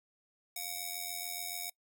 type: ring-modulated tone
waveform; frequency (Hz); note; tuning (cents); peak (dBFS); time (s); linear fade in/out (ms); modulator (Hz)
5% pulse; 1501; F#6; +24; -23; 0.56-1.7; 5; 794
effects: noise-tail reverb RT60 0.1 s tail -23 dB re dry